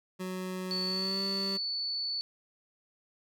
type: tone with pitch glide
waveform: 25% pulse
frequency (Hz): 185.1 to 194.98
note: F#3 to G3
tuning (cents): +1 to -9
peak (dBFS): -31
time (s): 0.19-1.58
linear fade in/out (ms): 20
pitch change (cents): +90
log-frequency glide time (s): 0.85-1.22
type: tone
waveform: sine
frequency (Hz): 4467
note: C#8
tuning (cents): +12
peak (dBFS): -31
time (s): 0.71-2.21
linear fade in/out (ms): 0
effects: none